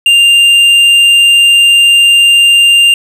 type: tone with tanh clipping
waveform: sine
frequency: 2794 Hz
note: F7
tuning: in tune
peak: -4 dBFS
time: 0.06-2.94 s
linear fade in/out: 2 ms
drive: 7 dB
effects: none